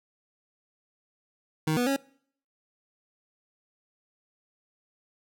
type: tone with pitch steps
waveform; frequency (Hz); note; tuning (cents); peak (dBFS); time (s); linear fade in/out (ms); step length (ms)
25% pulse; 156.5 / 244.9 / 274.5; D#3 / B3 / C#4; +10 / -14 / -17; -20; 1.67-1.964; 5; 98
effects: noise-tail reverb RT60 0.6 s tail -24 dB re dry